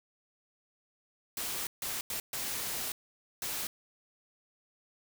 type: noise bursts at uneven times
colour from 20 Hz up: white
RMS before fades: -36 dBFS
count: 5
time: 1.37-1.67 / 1.82-2.01 / 2.1-2.2 / 2.33-2.92 / 3.42-3.67 s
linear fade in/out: 2 ms
effects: none